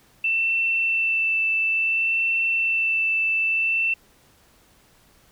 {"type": "tone with vibrato", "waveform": "sine", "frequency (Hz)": 2669, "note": "E7", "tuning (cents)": 21, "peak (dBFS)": -19, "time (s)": [0.24, 3.94], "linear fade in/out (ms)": 5, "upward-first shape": "sine", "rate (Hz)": 0.58, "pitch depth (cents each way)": 13, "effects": ["pink hiss -57 dBFS RMS until 5.31 s"]}